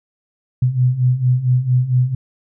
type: beating tone pair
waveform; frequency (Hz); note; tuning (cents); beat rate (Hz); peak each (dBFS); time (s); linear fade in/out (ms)
sine; 123.47 / 127.87; B2 / C3; 0 / -39; 4.4; -18 / -14; 0.62-2.15; 5
effects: none